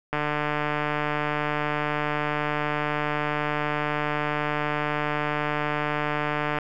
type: click train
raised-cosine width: 0.5 ms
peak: -11 dBFS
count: 963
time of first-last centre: 0.13-6.586 s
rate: 149 Hz
effects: none